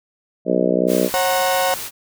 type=harmonic tone; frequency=62 Hz; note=B1; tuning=7 cents sharp; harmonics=3 / 4 / 5 / 6 / 7 / 8 / 9 / 10; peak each=-23 / -23 / -23 / -23 / -23 / -23 / -23 / -23 dBFS; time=0.45-1.1 s; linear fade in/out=50 ms
type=noise; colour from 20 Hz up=white; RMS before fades=-29 dBFS; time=0.87-1.91 s; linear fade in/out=50 ms
type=chord; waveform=35% pulse; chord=F# major; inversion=second; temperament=equal with one note detuned; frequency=542.3 / 740 / 932.3 Hz; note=C#5 / F#5 / A#5; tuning=-38 / 0 / 0 cents; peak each=-18 / -18 / -24 dBFS; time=1.14-1.74 s; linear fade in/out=0 ms
effects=none